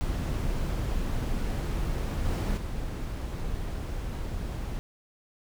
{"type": "noise with level steps", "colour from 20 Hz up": "brown", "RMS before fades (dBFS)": [-29, -27, -33], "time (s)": [0.01, 4.79], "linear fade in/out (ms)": 0, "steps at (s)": [2.25, 2.57], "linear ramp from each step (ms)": 5, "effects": []}